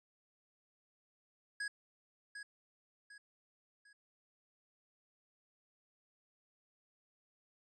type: tone with echo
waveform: square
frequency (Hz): 1661.2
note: G#6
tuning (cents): 0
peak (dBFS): -38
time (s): 1.6-1.68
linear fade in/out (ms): 5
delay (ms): 750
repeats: 3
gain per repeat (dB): -8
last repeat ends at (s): 3.93
effects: resampled to 24000 Hz